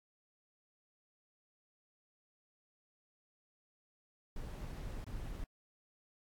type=noise with dropouts; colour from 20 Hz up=brown; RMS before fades=-43 dBFS; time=4.36-5.44 s; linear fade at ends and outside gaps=2 ms; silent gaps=5.043-5.066 s; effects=AAC 64 kbps